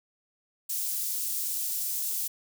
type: high-pass noise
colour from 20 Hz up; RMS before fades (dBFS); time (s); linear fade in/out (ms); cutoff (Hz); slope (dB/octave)
white; -31; 0.69-2.28; 10; 6800; 12
effects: none